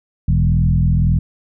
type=tone with frequency modulation; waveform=sine; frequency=107 Hz; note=A2; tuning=48 cents flat; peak=-11 dBFS; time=0.28-1.19 s; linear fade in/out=5 ms; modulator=41.8 Hz; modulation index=1.6; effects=none